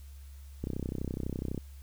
click train, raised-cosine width 3 ms, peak -21 dBFS, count 31, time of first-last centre 0.64-1.578 s, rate 32 Hz, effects added 69 Hz sine -45 dBFS peak until 1.82 s + white hiss -62 dBFS RMS until 1.82 s

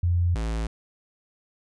sine / square tone pair in turn, 87.31 / 55.29 Hz, F2 / A1, 0 / +9 cents, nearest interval minor sixth, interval 791 cents, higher first, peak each -19 / -26 dBFS, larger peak first, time 0.03-0.35 / 0.35-0.67 s, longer neither, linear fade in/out 5 ms, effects resampled to 22050 Hz

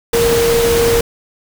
sine tone in noise, 466.2 Hz, A#4, in tune, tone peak -11 dBFS, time 0.13-1.01 s, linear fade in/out 5 ms, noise pink, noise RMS -18 dBFS, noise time 0.13-1.01 s, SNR +4 dB, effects none

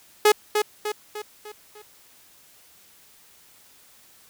sawtooth tone with echo, 421.7 Hz, G#4, 26 cents sharp, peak -9 dBFS, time 0.25-0.32 s, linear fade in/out 5 ms, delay 300 ms, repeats 5, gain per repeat -6 dB, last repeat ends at 1.82 s, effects white hiss -54 dBFS RMS until 4.29 s

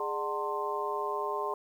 harmonic tone with a mistuned harmonic, 149.9 Hz, D3, 36 cents sharp, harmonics 3 / 4 / 5 / 6 / 7, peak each -35 / -39 / -41 / -37 / -34 dBFS, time 0-1.54 s, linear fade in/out 2 ms, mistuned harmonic 3, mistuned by -140 cents, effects 10-bit

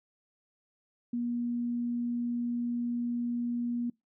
sine tone, 239.4 Hz, A#3, 46 cents sharp, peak -29 dBFS, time 1.13-3.9 s, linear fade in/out 5 ms, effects noise-tail reverb RT60 0.2 s tail -25 dB re dry

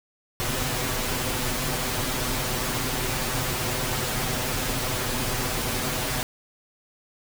pink noise with comb filter, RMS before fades -27 dBFS, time 0.4-6.23 s, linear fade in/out 0 ms, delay 7.9 ms, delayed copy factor +0.75, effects none

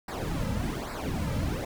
brown noise with flanger, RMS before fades -31 dBFS, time 0.08-1.65 s, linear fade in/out 5 ms, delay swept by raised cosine 0.31 to 2.81 ms, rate 1.2 Hz, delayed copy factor -0.8, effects none

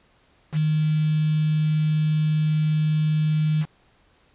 sine tone with quantisation, 154.2 Hz, D#3, 15 cents flat, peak -18 dBFS, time 0.52-3.66 s, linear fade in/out 50 ms, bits 6, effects pink hiss -60 dBFS RMS until 4.34 s + resampled to 8000 Hz

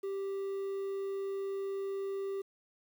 triangle tone with quantisation, 392 Hz, G4, in tune, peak -32 dBFS, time 0.03-2.42 s, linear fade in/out 10 ms, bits 10, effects none

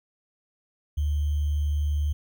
sine tone with sample-and-hold, 74 Hz, D2, 14 cents sharp, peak -22 dBFS, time 0.97-2.13 s, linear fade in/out 10 ms, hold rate 3150 Hz, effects none

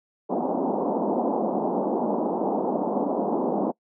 pink band-pass noise, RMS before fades -25 dBFS, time 0.29-3.72 s, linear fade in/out 20 ms, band 200 to 920 Hz, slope 48 dB/octave, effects noise-tail reverb RT60 0.1 s tail -23 dB re dry

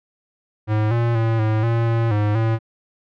square tone with pitch steps, 107.4 / 117.5 / 113.5 / 108.8 / 115.8 / 115.1 / 104.5 / 112.7 Hz, A2 / A#2 / A#2 / A2 / A#2 / A#2 / G#2 / A2, -41 / +14 / -46 / -19 / -11 / -22 / +11 / +42 cents, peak -17 dBFS, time 0.67-2.59 s, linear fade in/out 50 ms, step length 240 ms, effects low-pass 2000 Hz 12 dB/octave

